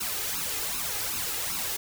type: noise with flanger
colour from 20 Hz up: white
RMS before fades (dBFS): -31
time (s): 0-1.77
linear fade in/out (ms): 10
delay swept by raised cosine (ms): 0.75 to 2.45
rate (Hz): 2.6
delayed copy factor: +0.7
effects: none